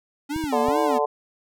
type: tone with vibrato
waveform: square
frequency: 274.9 Hz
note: C#4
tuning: 14 cents flat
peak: -26 dBFS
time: 0.29-0.99 s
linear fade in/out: 20 ms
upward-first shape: sine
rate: 2.4 Hz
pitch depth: 270 cents each way
type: clicks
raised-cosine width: 5 ms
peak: -21 dBFS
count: 3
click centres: 0.362 / 0.44 / 0.686 s
type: harmonic tone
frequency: 146.83 Hz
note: D3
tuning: in tune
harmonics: 3 / 4 / 5 / 6 / 7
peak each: -24 / -25 / -26 / -27 / -27 dBFS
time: 0.52-1.06 s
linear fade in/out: 10 ms
effects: none